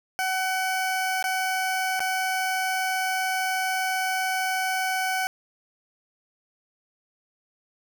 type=tone with dropouts; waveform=20% pulse; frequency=753 Hz; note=F#5; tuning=30 cents sharp; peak=-19 dBFS; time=0.19-5.27 s; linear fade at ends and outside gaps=0 ms; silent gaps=1.226-1.241 / 1.994-2.004 s; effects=none